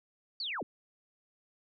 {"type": "linear sweep", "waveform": "sine", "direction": "down", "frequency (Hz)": [4667, 140], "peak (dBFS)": -34, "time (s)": [0.4, 0.63], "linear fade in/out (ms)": 2, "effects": []}